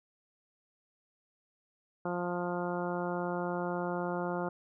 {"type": "harmonic tone", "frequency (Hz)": 176.3, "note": "F3", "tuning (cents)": 17, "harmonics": [1, 2, 3, 4, 5, 6, 7, 8], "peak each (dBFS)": [-37, -37, -38, -40, -41, -45, -45, -44], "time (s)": [2.05, 4.49], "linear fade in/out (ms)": 5, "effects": []}